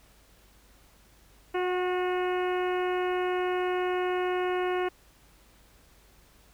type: harmonic tone with a mistuned harmonic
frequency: 362.6 Hz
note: F#4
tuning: 35 cents flat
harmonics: 1 / 2 / 3 / 4 / 5 / 6 / 7 / 8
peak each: -27 / -33 / -37 / -39 / -41 / -43 / -44 / -45 dBFS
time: 1.54-4.89 s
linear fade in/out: 10 ms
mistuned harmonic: 2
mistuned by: +16 cents
effects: added 50 Hz sine -60 dBFS peak until 6.53 s + pink hiss -60 dBFS RMS until 6.53 s